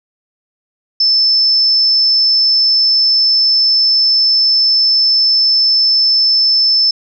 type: tone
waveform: sine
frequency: 5274 Hz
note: E8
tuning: in tune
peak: -8 dBFS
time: 1-6.91 s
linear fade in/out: 5 ms
effects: none